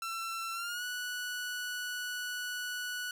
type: tone with pitch glide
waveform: sawtooth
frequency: 1345 to 1475.2 Hz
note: E6 to F#6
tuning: +34 to -6 cents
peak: -32 dBFS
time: 0.02-3.11 s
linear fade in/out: 2 ms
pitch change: +160 cents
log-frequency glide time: 0.53-0.84 s
effects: none